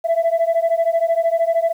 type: beating tone pair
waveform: sine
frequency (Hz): 659.3 / 672.3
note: E5 / E5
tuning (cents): 0 / +34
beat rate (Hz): 13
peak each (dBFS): -16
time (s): 0.04-1.73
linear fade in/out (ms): 20
effects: tanh soft clip ceiling -11 dBFS + 8-bit